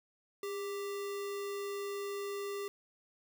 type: tone with sample-and-hold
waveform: sine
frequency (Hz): 403.1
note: G4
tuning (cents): +48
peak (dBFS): -36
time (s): 0.43-2.68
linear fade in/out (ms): 2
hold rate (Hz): 1575
effects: none